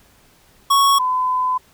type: tone pair in turn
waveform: square / sine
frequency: 1108.7 / 1012.8 Hz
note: C#6 / B5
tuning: 0 / +43 cents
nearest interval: major second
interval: 157 cents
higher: first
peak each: -12 / -16 dBFS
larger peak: first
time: 0.7-0.99 / 0.99-1.58 s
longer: second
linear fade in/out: 10 ms
effects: pink hiss -53 dBFS RMS until 1.73 s

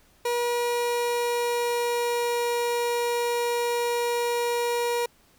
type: tone with pitch glide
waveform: 30% pulse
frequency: 480 to 477 Hz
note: B4 to A#4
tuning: -49 to +40 cents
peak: -21 dBFS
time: 0.25-5.06 s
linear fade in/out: 5 ms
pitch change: -11 cents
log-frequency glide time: 0.56-2.47 s
effects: pink hiss -60 dBFS RMS until 5.38 s

